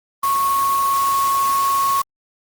sine tone in noise, 1100 Hz, C#6, 14 cents flat, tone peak -15 dBFS, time 0.23-2.02 s, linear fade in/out 5 ms, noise white, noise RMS -28 dBFS, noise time 0.23-2.02 s, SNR +10 dB, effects Opus 24 kbps

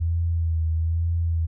sine tone with vibrato, 82.41 Hz, E2, in tune, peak -20 dBFS, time 0-1.47 s, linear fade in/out 20 ms, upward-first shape sine, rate 1.1 Hz, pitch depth 39 cents each way, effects none

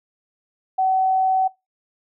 sine tone, 757 Hz, F#5, 39 cents sharp, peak -16 dBFS, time 0.78-1.48 s, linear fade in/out 10 ms, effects noise-tail reverb RT60 0.2 s tail -20 dB re dry

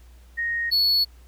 sine / triangle tone pair in turn, 1864.7 / 4403 Hz, A#6 / C#8, 0 / -13 cents, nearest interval octave + minor third, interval 1487 cents, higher second, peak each -23 / -16 dBFS, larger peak second, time 0.37-0.71 / 0.71-1.05 s, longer neither, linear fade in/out 20 ms, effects added 60 Hz sine -46 dBFS peak until 1.27 s + pink hiss -59 dBFS RMS until 1.27 s

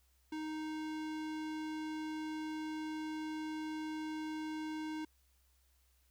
square tone with low-pass filter, 311.1 Hz, D#4, in tune, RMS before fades -41 dBFS, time 0.32-5.05 s, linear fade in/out 5 ms, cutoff 6000 Hz, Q 0.55, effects added 64 Hz sine -70 dBFS peak until 6.1 s + white hiss -75 dBFS RMS until 6.1 s

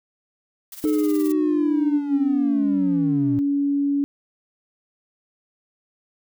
blue noise with tremolo, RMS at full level -36 dBFS, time 0.72-1.32 s, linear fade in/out 2 ms, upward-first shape sine, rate 19 Hz, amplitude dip 70%
sine tone with pitch glide, 305 to 282.9 Hz, D#4 to C#4, -34 to +35 cents, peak -18 dBFS, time 0.84-4.04 s, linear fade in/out 0 ms, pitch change -131 cents, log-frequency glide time 1.37-2.19 s
triangle linear sweep, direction down, 438.9 to 116.3 Hz, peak -22 dBFS, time 0.85-3.39 s, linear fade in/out 0 ms
effects none

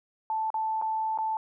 sine tone with dropouts, 879 Hz, A5, 2 cents flat, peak -26 dBFS, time 0.3-1.37 s, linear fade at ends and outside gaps 1 ms, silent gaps 0.503-0.542 / 0.815-0.822 / 1.176-1.186 s, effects none

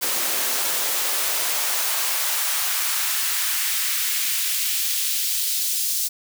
white noise with high-pass filter sweep, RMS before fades -23 dBFS, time 0.01-6.09 s, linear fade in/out 20 ms, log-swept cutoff 300 to 4800 Hz, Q 0.99, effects none

